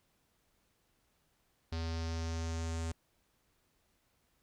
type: tone with low-pass filter sweep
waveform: square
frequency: 82.1 Hz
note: E2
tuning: 6 cents flat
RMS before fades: -37 dBFS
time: 1.72-2.92 s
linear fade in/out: 5 ms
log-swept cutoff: 4700 to 7700 Hz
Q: 3
effects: pink hiss -75 dBFS RMS until 4.42 s